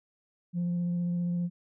sine tone with vibrato, 174.61 Hz, F3, in tune, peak -25 dBFS, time 0.53-1.5 s, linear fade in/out 50 ms, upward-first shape sine, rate 15 Hz, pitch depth 11 cents each way, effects tanh soft clip ceiling -25 dBFS

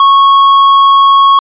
sine tone with tanh clipping, 1102 Hz, C#6, 11 cents flat, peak -4 dBFS, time 0-1.39 s, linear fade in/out 2 ms, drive 9 dB, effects resampled to 8000 Hz

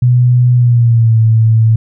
sine tone with pitch glide, 123.47 to 111.92 Hz, B2 to A2, 0 to +30 cents, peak -5 dBFS, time 0.02-1.76 s, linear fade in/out 5 ms, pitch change -170 cents, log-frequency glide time 0.54-1.17 s, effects none

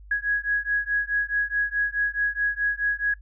sine beating tone pair, 1661.2 / 1665.9 Hz, G#6 / G#6, 0 / +5 cents, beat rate 4.7 Hz, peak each -25 dBFS, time 0.11-3.14 s, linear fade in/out 5 ms, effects noise-tail reverb RT60 0.1 s tail -20 dB re dry + added 50 Hz sine -43 dBFS peak until 3.21 s

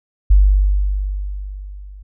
sine tone with level ramp, 49 Hz, G1, in tune, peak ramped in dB -5 to -34 dBFS, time 0.3-2.03 s, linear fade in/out 10 ms, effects none

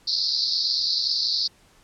pink band-pass noise, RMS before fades -24 dBFS, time 0.07-1.48 s, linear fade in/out 10 ms, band 4100 to 5100 Hz, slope 96 dB/octave, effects pink hiss -57 dBFS RMS until 1.83 s + low-pass 10000 Hz 12 dB/octave

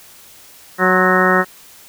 harmonic tone with a mistuned harmonic, 185 Hz, F#3, in tune, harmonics 1 / 2 / 3 / 4 / 5 / 6 / 7 / 8 / 9 / 10, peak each -19 / -18 / -20 / -22 / -26 / -21 / -18 / -21 / -24 / -17 dBFS, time 0.78-1.45 s, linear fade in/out 50 ms, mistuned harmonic 6, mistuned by -56 cents, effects white hiss -43 dBFS RMS until 1.88 s

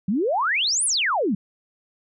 sine exponential two-way sweep, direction up then down, 176.7 to 10548 to 176.7 Hz, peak -19 dBFS, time 0.08-1.35 s, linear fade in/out 5 ms, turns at 0.85 s, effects none

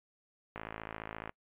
click train, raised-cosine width 0.5 ms, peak -25 dBFS, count 41, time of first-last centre 0.56-1.294 s, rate 54.5 Hz, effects noise-tail reverb RT60 0.1 s tail -26 dB re dry + resampled to 8000 Hz

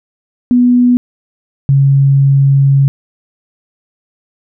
sine tone pair in turn, 245.8 / 137.95 Hz, B3 / C#3, -8 / -8 cents, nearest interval minor seventh, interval 1000 cents, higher first, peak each -5 dBFS, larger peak neither, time 0.51-0.97 / 1.69-2.88 s, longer second, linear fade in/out 0 ms, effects none

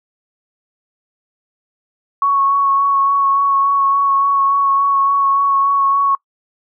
sine tone with vibrato, 1108.7 Hz, C#6, in tune, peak -11 dBFS, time 2.22-6.15 s, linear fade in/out 2 ms, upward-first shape sine, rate 3.5 Hz, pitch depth 15 cents each way, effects noise-tail reverb RT60 0.1 s tail -23 dB re dry

